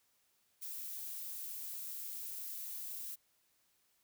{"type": "noise", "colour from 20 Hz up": "violet", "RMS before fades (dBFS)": -44, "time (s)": [0.61, 3.16], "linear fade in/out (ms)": 20, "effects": ["white hiss -75 dBFS RMS until 4.03 s"]}